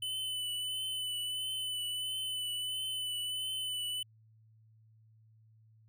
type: tone with vibrato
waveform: square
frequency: 3008 Hz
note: F#7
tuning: 28 cents sharp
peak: -35 dBFS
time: 0.02-4.03 s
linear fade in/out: 5 ms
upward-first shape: triangle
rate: 1.5 Hz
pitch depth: 29 cents each way
effects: added 110 Hz sine -60 dBFS peak until 5.88 s